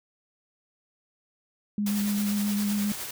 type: tone with vibrato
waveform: sine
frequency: 205.3 Hz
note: G#3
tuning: 20 cents flat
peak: -24 dBFS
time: 1.78-2.92 s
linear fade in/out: 2 ms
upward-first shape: square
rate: 7.5 Hz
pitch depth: 13 cents each way
type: noise with tremolo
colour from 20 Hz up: white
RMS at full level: -34 dBFS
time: 1.86-3.11 s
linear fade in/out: 5 ms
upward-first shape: sine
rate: 9.7 Hz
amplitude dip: 35%
effects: none